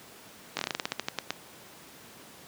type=slowing click train; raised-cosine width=0.2 ms; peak=-11 dBFS; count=14; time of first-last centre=0.57-1.306 s; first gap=20 ms; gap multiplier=1.16; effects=pink hiss -50 dBFS RMS until 2.47 s + high-pass 150 Hz 12 dB/octave